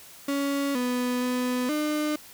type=tone with pitch steps; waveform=35% pulse; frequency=280.2 / 248 / 249.9 / 301.6 Hz; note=C#4 / B3 / B3 / D4; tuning=+19 / +7 / +21 / +46 cents; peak=-23 dBFS; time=0.28-2.16 s; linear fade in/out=5 ms; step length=470 ms; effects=white hiss -48 dBFS RMS until 2.33 s